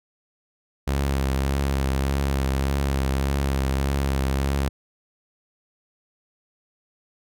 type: tone with vibrato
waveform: sawtooth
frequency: 68.1 Hz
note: C#2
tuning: 30 cents flat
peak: -17 dBFS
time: 0.87-4.69 s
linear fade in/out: 10 ms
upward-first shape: triangle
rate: 1.7 Hz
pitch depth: 40 cents each way
effects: none